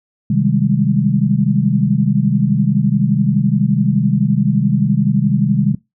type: chord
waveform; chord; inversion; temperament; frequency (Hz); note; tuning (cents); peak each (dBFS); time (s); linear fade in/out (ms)
sine; Ab major seventh; first; equal; 130.81 / 155.56 / 196 / 207.7; C3 / Eb3 / G3 / Ab3; 0 / 0 / 0 / 0; -17; 0.3-5.75; 5
effects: noise-tail reverb RT60 0.2 s tail -22 dB re dry